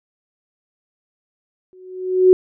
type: tone with exponential growth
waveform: sine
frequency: 370 Hz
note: F#4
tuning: in tune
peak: -4 dBFS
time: 1.73-2.33 s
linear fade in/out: 0 ms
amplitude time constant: 130 ms
effects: none